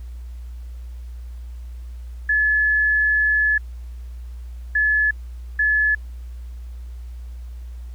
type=tone bursts at uneven times; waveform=sine; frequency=1716 Hz; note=A6; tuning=44 cents flat; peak=-15 dBFS; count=3; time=2.29-3.58 / 4.75-5.11 / 5.59-5.95 s; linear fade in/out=5 ms; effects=added 60 Hz sine -31 dBFS peak until 7.94 s + pink hiss -57 dBFS RMS until 7.94 s